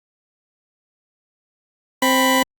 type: tone pair together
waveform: 20% pulse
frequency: 262.3 / 990.3 Hz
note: C4 / B5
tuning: +4 / +4 cents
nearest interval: octave + major seventh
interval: 2300 cents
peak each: -12 dBFS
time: 2.02-2.43 s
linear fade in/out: 5 ms
effects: Opus 48 kbps